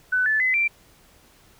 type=tone with pitch steps; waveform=sine; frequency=1500 / 1743.1 / 2026 / 2354 Hz; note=F#6 / A6 / B6 / D7; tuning=+23 / -17 / +44 / +3 cents; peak=-18 dBFS; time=0.12-0.68 s; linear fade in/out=10 ms; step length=140 ms; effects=pink hiss -55 dBFS RMS until 1.59 s